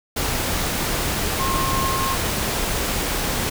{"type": "tone in noise", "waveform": "sine", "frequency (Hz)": 1070, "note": "C6", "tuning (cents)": 38, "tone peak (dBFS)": -23, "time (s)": [1.39, 2.15], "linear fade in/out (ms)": 10, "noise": "pink", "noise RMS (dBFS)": -23, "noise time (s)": [0.16, 3.5], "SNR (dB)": -3, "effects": []}